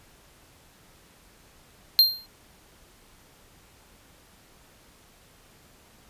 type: tone with exponential decay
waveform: square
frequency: 4186 Hz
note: C8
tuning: in tune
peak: -11 dBFS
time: 1.99-2.26 s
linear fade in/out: 0 ms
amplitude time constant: 57 ms
effects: pink hiss -56 dBFS RMS until 6.09 s + resampled to 32000 Hz